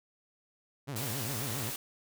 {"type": "tone with vibrato", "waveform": "sawtooth", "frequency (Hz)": 123.2, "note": "B2", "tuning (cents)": -4, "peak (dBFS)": -32, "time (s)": [0.87, 1.71], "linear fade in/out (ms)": 20, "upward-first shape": "sine", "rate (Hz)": 7.4, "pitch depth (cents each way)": 280}
{"type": "noise", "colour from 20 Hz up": "white", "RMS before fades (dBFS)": -38, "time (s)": [0.96, 1.76], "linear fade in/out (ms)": 2}
{"effects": []}